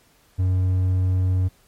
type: tone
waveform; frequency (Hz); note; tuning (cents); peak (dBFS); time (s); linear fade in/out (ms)
triangle; 92.5; F#2; 0; -15; 0.38-1.49; 20
effects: pink hiss -58 dBFS RMS until 1.67 s + MP3 64 kbps